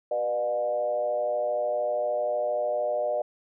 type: tone with frequency modulation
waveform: sine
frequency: 604 Hz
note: D5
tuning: 48 cents sharp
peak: -24 dBFS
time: 0.11-3.22 s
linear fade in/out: 5 ms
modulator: 113 Hz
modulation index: 0.85
effects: none